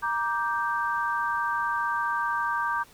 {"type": "chord", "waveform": "sine", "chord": "G minor", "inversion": "first", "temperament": "just", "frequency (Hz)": [940.8, 1176, 1568], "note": ["Bb5", "D6", "G6"], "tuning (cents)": [16, 2, 0], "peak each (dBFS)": -29, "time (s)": [0.02, 2.84], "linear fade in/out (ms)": 20, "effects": ["pink hiss -54 dBFS RMS until 2.93 s"]}